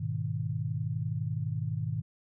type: chord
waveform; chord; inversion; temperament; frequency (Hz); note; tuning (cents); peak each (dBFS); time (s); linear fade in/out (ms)
sine; G# minor; none; equal; 103.83 / 123.47 / 155.56; G#2 / B2 / D#3; 0 / 0 / 0; -34; 0-2.02; 10
effects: none